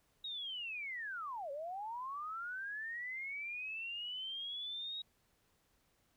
sine linear two-way sweep, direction down then up, 3813 to 540 to 3813 Hz, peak -40 dBFS, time 0.24-5.02 s, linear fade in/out 5 ms, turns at 1.51 s, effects pink hiss -75 dBFS RMS until 6.16 s

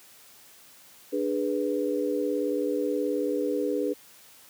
sine chord, G# diminished, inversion second, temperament equal with one note detuned, 294.7 / 415.3 / 493.9 Hz, D4 / G#4 / B4, +6 / 0 / 0 cents, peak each -29 dBFS, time 1.12-3.94 s, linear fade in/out 20 ms, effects white hiss -53 dBFS RMS until 4.49 s + high-pass 100 Hz 12 dB/octave

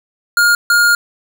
square tone bursts at uneven times, 1418 Hz, F6, 26 cents sharp, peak -9 dBFS, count 2, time 0.37-0.55 / 0.7-0.95 s, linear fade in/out 2 ms, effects none

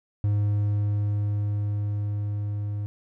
triangle tone with level ramp, 103.2 Hz, G#2, 10 cents flat, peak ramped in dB -18 to -25 dBFS, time 0.24-2.86 s, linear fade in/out 0 ms, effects none

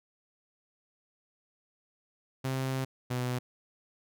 sawtooth tone pair in turn, 132 / 125.1 Hz, C3 / B2, +16 / +23 cents, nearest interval minor second, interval 93 cents, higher first, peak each -26 dBFS, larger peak neither, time 2.44-2.85 / 3.1-3.39 s, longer first, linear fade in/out 10 ms, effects none

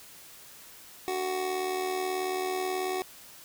25% pulse tone with amplitude modulation, 372.4 Hz, F#4, 11 cents sharp, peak -23 dBFS, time 1.08-3.02 s, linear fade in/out 0 ms, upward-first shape sine, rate 78.4 Hz, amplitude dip 50%, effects white hiss -50 dBFS RMS until 3.44 s

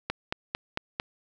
click train, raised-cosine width 0.3 ms, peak -12 dBFS, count 5, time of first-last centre 0.1-0.999 s, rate 4.45 Hz, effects none

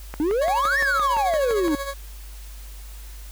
click train, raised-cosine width 0.5 ms, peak -17 dBFS, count 10, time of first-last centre 0.14-1.681 s, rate 5.84 Hz
triangle exponential two-way sweep, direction up then down, 287.8 to 1891 to 287.8 Hz, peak -17 dBFS, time 0.2-1.75 s, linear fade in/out 0 ms, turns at 0.79 s
20% pulse tone with tremolo, 554.4 Hz, C#5, in tune, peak -21 dBFS, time 0.41-1.94 s, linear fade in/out 10 ms, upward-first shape sine, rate 13 Hz, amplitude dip 60%
effects added 50 Hz sine -36 dBFS peak until 3.31 s + white hiss -47 dBFS RMS until 3.31 s

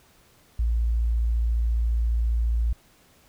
sine tone, 57.3 Hz, A#1, 29 cents flat, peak -20 dBFS, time 0.59-2.73 s, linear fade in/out 5 ms, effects pink hiss -58 dBFS RMS until 3.28 s

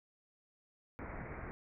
pink low-pass noise, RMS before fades -45 dBFS, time 0.99-1.51 s, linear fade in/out 0 ms, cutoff 2300 Hz, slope 96 dB/octave, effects none

